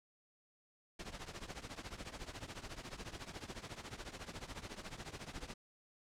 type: noise with tremolo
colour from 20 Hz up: pink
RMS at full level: -44 dBFS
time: 0.99-5.54 s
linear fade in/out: 5 ms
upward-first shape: triangle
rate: 14 Hz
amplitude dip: 90%
effects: low-pass 7000 Hz 12 dB/octave